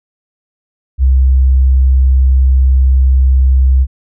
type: tone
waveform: sine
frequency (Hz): 65.41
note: C2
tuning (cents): 0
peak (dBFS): -5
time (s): 0.98-3.87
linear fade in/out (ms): 50
effects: none